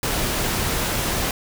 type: noise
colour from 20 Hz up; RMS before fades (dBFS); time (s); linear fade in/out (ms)
pink; -23; 0.03-1.31; 2
effects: none